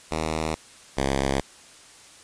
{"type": "tone pair in turn", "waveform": "5% pulse", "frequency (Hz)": [79, 67.98], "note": ["D#2", "C#2"], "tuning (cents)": [27, -33], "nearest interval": "minor third", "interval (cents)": 260, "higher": "first", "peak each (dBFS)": [-14, -11], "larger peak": "second", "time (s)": [[0.11, 0.55], [0.97, 1.41]], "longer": "neither", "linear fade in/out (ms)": 5, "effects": ["white hiss -49 dBFS RMS until 2.23 s", "resampled to 22050 Hz"]}